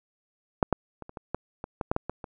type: clicks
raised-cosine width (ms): 1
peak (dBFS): -6 / -8 / -25 / -28 / -23 / -14 / -20 / -15 / -10 / -12 / -17 / -23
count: 12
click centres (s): 0.628 / 0.727 / 1.023 / 1.094 / 1.172 / 1.346 / 1.641 / 1.812 / 1.915 / 1.964 / 2.096 / 2.242
effects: none